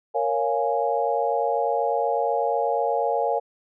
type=chord; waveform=sine; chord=Bb minor seventh; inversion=none; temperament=equal; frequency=466.2 / 554.4 / 698.5 / 830.6 Hz; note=Bb4 / Db5 / F5 / Ab5; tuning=0 / 0 / 0 / 0 cents; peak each=-26 dBFS; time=0.14-3.4 s; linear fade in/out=20 ms; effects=none